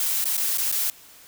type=noise with dropouts; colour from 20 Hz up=blue; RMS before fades=-24 dBFS; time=0-0.9 s; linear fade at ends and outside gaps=1 ms; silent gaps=0.242-0.255 / 0.369-0.377 / 0.574-0.582 / 0.716-0.724 s; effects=white hiss -49 dBFS RMS until 1.27 s